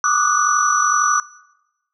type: tone cluster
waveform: sine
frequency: 1158 / 1200 / 1251 / 1471 / 5920 Hz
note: D6 / D6 / D#6 / F#6 / F#8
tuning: -25 / +37 / +9 / -11 / 0 cents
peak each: -20 dBFS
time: 0.04-1.2 s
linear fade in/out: 2 ms
effects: noise-tail reverb RT60 0.9 s tail -21 dB re dry + tanh soft clip ceiling -3 dBFS